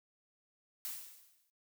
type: noise with exponential decay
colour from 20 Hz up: blue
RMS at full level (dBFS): -39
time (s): 0.85-1.5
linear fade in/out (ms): 0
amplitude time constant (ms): 140
effects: noise-tail reverb RT60 0.1 s tail -17 dB re dry